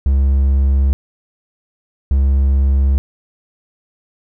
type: tone pair in turn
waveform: triangle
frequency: 68.1 / 68.1 Hz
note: C#2 / C#2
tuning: -30 / -30 cents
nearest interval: unison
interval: 0 cents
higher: neither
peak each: -8 dBFS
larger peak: neither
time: 0.06-0.93 / 2.11-2.98 s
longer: neither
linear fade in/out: 0 ms
effects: none